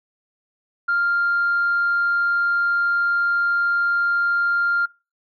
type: tone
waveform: sine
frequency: 1396.9 Hz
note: F6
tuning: in tune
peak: -16 dBFS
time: 0.88-4.86 s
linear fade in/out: 10 ms
effects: noise-tail reverb RT60 0.3 s tail -24 dB re dry + tanh soft clip ceiling -13 dBFS